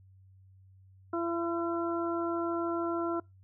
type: harmonic tone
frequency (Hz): 338.3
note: E4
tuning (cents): +45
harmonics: 1 / 2 / 3 / 4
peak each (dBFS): -31 / -37 / -40 / -37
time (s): 1.13-3.2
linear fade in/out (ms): 5
effects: noise-tail reverb RT60 0.2 s tail -25 dB re dry + added 95 Hz sine -55 dBFS peak until 3.43 s